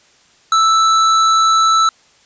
square tone, 1318.5 Hz, E6, in tune, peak -10 dBFS, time 0.52-1.89 s, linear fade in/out 2 ms, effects white hiss -51 dBFS RMS until 2.25 s + resampled to 16000 Hz

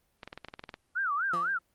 clicks, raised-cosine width 0.3 ms, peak -25 dBFS, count 11, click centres 0.232 / 0.276 / 0.329 / 0.376 / 0.447 / 0.485 / 0.539 / 0.594 / 0.639 / 0.692 / 0.741 s
sine tone with vibrato, 1349 Hz, E6, 40 cents sharp, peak -27 dBFS, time 0.95-1.59 s, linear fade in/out 20 ms, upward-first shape sine, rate 4 Hz, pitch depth 300 cents each way
15% pulse tone with exponential decay, 173 Hz, F3, 16 cents flat, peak -28 dBFS, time 1.33-1.62 s, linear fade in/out 5 ms, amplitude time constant 63 ms
effects pink hiss -73 dBFS RMS until 1.74 s + Opus 32 kbps

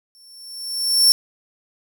sawtooth tone with exponential growth, 5430 Hz, F8, 50 cents flat, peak -6 dBFS, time 0.15-1.12 s, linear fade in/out 0 ms, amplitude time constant 210 ms, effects none

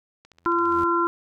click train, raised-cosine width 0.2 ms, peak -31 dBFS, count 9, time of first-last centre 0.25-0.791 s, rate 14.8 Hz
sawtooth tone with exponential growth, 84.4 Hz, E2, 41 cents sharp, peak -29 dBFS, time 0.33-0.84 s, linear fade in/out 0 ms, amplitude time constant 110 ms
harmonic tone, 342 Hz, F4, 36 cents flat, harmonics 1 / 3 / 4, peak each -23 / -23 / -23 dBFS, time 0.46-1.07 s, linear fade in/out 0 ms
effects none

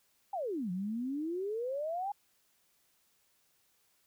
sine exponential two-way sweep, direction down then up, 830.6 to 174.61 to 830.6 Hz, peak -33 dBFS, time 0.33-2.12 s, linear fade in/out 5 ms, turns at 0.71 s, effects white hiss -72 dBFS RMS until 4.06 s

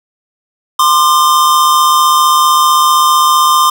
square tone pair together, 1044.5 / 1200 Hz, C6 / D6, -3 / +37 cents, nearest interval major second, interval 240 cents, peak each -10 dBFS, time 0.79-3.7 s, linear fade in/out 5 ms, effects none

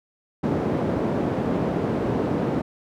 white band-pass noise, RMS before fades -24 dBFS, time 0.43-2.62 s, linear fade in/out 10 ms, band 120 to 390 Hz, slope 12 dB/octave, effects none

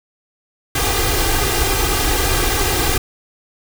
pink noise with comb filter, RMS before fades -17 dBFS, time 0.75-2.98 s, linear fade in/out 5 ms, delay 2.5 ms, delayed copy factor +0.85, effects none

